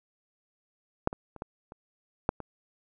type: clicks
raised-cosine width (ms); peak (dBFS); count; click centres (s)
1; -9 / -23 / -30 / -21 / -30 / -9 / -24; 7; 1.074 / 1.129 / 1.363 / 1.421 / 1.721 / 2.291 / 2.403
effects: none